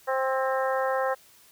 harmonic tone with a mistuned harmonic, 263.5 Hz, C4, 12 cents sharp, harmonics 2 / 3 / 4 / 5 / 6 / 7, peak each -26 / -30 / -32 / -34 / -36 / -37 dBFS, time 0.07-1.15 s, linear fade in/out 20 ms, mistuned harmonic 6, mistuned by +19 cents, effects white hiss -56 dBFS RMS until 1.51 s

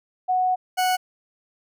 sine / 40% pulse tone pair in turn, 738 / 738 Hz, F#5 / F#5, -5 / -5 cents, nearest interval unison, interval 0 cents, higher neither, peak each -18 dBFS, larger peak neither, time 0.28-0.56 / 0.77-0.97 s, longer first, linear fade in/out 20 ms, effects none

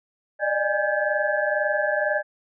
sine tone cluster, 588 / 610 / 817 / 1577 / 1706 Hz, D5 / D#5 / G#5 / G6 / G#6, +2 / -34 / -29 / +10 / +46 cents, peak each -27 / -25 / -30 / -28 / -27 dBFS, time 0.39-2.23 s, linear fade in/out 50 ms, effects none

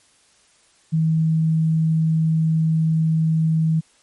sine tone, 160 Hz, D#3, 49 cents sharp, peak -15 dBFS, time 0.92-3.81 s, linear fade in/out 20 ms, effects white hiss -57 dBFS RMS until 4.02 s + MP3 48 kbps

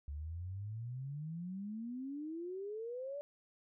sine exponential sweep, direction up, 70 to 587.3 Hz, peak -40 dBFS, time 0.08-3.21 s, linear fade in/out 0 ms, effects none

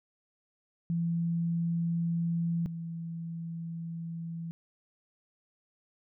sine tone pair in turn, 168.5 / 166.37 Hz, E3 / E3, +38 / +16 cents, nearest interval unison, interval 22 cents, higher first, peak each -27 / -35 dBFS, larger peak first, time 0.9-2.66 / 2.66-4.51 s, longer second, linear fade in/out 0 ms, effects none

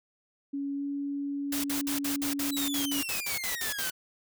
sine tone with pitch glide, 280 to 282.4 Hz, C#4 to C#4, +18 to +32 cents, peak -30 dBFS, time 0.53-3.02 s, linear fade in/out 10 ms, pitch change +14 cents, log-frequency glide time 0.75-0.83 s
white noise bursts, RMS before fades -33 dBFS, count 14, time 1.52-3.902 s, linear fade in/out 5 ms, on 120 ms, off 54 ms
sawtooth exponential sweep, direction down, 4015 to 1480 Hz, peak -31 dBFS, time 2.51-3.91 s, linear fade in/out 20 ms
effects none

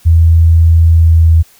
sine tone with pitch glide, 82.41 to 81.6 Hz, E2 to E2, 0 to -17 cents, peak -3 dBFS, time 0.05-1.43 s, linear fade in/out 20 ms, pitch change -17 cents, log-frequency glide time 0.89-1.31 s, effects white hiss -45 dBFS RMS until 1.59 s

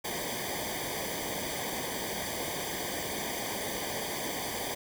pink noise with comb filter, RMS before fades -35 dBFS, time 0.04-4.75 s, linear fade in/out 10 ms, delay 0.74 ms, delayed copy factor -0.95, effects none

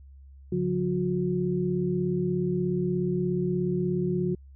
sine tone cluster, 142.1 / 178.9 / 362.3 Hz, C#3 / F3 / F#4, +43 / +42 / -36 cents, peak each -31 / -27 / -28 dBFS, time 0.52-4.35 s, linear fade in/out 5 ms, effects added 68 Hz sine -46 dBFS peak until 4.55 s

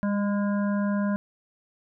harmonic tone with a mistuned harmonic, 204 Hz, G#3, 31 cents flat, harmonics 1 / 3 / 5 / 7 / 8, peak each -23 / -33 / -37 / -40 / -41 dBFS, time 0.03-1.16 s, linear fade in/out 0 ms, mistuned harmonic 1, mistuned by -16 cents, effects none

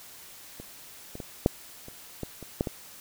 clicks, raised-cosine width 2 ms, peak -27 / -25 / -23 / -6 / -30 / -19 / -27 / -11 / -17 dBFS, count 9, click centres 0.6 / 1.154 / 1.202 / 1.461 / 1.884 / 2.233 / 2.427 / 2.609 / 2.672 s, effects white hiss -48 dBFS RMS until 3 s

